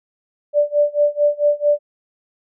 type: tone with tremolo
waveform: sine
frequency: 587 Hz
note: D5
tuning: 1 cent flat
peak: -10 dBFS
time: 0.53-1.79 s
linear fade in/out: 50 ms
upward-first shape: sine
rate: 4.5 Hz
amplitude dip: 95%
effects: none